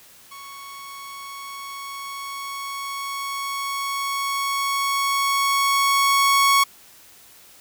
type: tone with level ramp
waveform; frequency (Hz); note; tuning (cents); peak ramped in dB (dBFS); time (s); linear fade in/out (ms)
sawtooth; 1108.7; C#6; 0; -34 to -10; 0.31-6.64; 10
effects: white hiss -49 dBFS RMS until 7.6 s